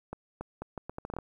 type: accelerating click train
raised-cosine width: 1 ms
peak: -23 dBFS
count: 11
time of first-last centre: 0.13-1.187 s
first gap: 280 ms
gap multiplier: 0.75
effects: 10-bit